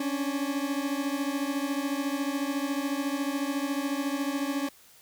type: beating tone pair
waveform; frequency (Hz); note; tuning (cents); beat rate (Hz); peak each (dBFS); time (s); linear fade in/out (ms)
40% pulse; 275.1 / 289.1; C#4 / D4; -13 / -27; 14; -29 / -31; 0-4.69; 5
effects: white hiss -56 dBFS RMS until 5.01 s